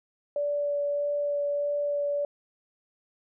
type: tone with vibrato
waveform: sine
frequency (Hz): 578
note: D5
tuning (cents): -28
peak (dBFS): -25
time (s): 0.36-2.25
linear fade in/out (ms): 2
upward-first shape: sine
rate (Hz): 1.6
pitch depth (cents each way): 8
effects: none